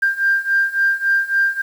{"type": "beating tone pair", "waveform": "sine", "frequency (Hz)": [1588, 1591.6], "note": ["G6", "G6"], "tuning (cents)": [22, 26], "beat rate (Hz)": 3.6, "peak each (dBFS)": [-18, -16], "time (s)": [0.02, 1.62], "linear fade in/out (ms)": 10, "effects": ["tanh soft clip ceiling -7 dBFS", "7-bit"]}